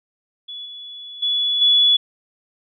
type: tone with level steps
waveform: sine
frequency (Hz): 3414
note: G#7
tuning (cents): +47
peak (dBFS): -30 / -33 / -17 / -11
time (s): 0.48-1.97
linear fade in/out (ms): 10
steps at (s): 0.65 / 1.22 / 1.61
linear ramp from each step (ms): 10
effects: none